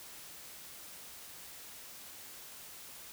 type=silence; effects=white hiss -50 dBFS RMS until 3.12 s